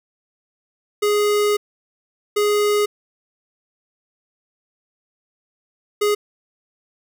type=tone bursts at uneven times; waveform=square; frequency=415.3 Hz; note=G#4; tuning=in tune; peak=-16 dBFS; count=3; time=1.02-1.57 / 2.36-2.86 / 6.01-6.15 s; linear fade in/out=10 ms; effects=none